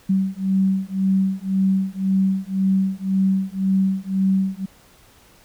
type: beating tone pair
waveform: sine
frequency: 190.7 / 192.6 Hz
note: G3 / G3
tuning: -47 / -30 cents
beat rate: 1.9 Hz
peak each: -20 dBFS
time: 0.09-4.66 s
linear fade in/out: 10 ms
effects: pink hiss -52 dBFS RMS until 5.44 s